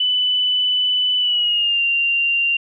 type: tone with pitch glide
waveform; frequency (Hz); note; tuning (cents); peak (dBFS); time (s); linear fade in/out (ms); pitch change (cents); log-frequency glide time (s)
sine; 2992 to 2776; F#7 to F7; +19 to -11; -15; 0-2.57; 5; -130; 1.18-1.82
effects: none